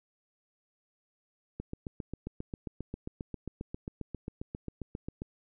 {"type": "click train", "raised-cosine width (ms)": 3, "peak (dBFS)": -24, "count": 28, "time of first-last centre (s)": [1.6, 5.219], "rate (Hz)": 7.46, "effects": []}